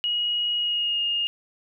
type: tone with pitch glide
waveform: sine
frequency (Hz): 2895 to 2839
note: F#7 to F7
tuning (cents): -38 to +28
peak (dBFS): -22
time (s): 0.04-1.27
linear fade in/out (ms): 0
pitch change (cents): -34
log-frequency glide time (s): 0.58-1.03
effects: none